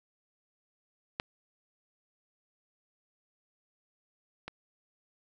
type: clicks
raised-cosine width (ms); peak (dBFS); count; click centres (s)
0.3; -15 / -23; 2; 1.199 / 4.48
effects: none